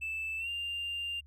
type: tone with pitch glide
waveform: triangle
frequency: 2637 to 2794 Hz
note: E7 to F7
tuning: 0 to 0 cents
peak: -31 dBFS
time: 0.01-1.21 s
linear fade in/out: 20 ms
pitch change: +100 cents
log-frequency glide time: 0.38-0.49 s
effects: tanh soft clip ceiling -30 dBFS + added 72 Hz sine -53 dBFS peak until 1.26 s